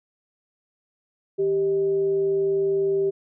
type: tone with frequency modulation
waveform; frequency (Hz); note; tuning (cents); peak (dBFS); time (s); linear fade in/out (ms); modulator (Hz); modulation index
sine; 392; G4; 0; -19; 1.38-3.11; 20; 233; 0.21
effects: none